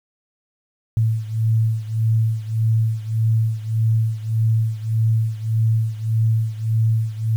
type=beating tone pair; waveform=sine; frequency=111.1 / 112.8 Hz; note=A2 / A2; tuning=+17 / +44 cents; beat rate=1.7 Hz; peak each=-18 / -21 dBFS; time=0.97-7.36 s; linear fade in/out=0 ms; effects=8-bit